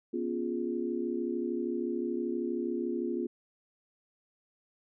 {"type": "chord", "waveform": "sine", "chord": "C# dominant seventh", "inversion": "third", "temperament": "equal with one note detuned", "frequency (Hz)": [244, 277.2, 349.2, 415.3], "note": ["B3", "C#4", "E#4", "G#4"], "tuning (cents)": [-21, 0, 0, 0], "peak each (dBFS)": [-35, -38, -33, -39], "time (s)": [0.13, 3.27], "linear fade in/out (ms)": 10, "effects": []}